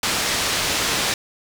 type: low-pass noise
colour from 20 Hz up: white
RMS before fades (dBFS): -22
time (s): 0.03-1.14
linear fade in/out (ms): 2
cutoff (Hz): 5700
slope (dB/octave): 12
effects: none